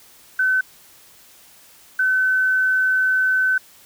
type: tone pair in turn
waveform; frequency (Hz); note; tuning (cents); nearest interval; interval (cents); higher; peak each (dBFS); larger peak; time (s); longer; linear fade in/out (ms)
sine; 1520 / 1520; F#6 / F#6; +46 / +46; unison; 0; neither; -15; neither; 0.39-0.61 / 1.99-3.58; second; 5
effects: white hiss -49 dBFS RMS until 3.85 s